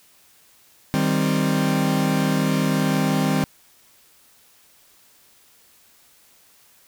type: chord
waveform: 40% pulse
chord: C minor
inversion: first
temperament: equal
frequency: 155.56 / 196 / 261.6 Hz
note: Eb3 / G3 / C4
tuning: 0 / 0 / 0 cents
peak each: -22 dBFS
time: 0.94-3.44 s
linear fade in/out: 0 ms
effects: white hiss -55 dBFS RMS until 6.87 s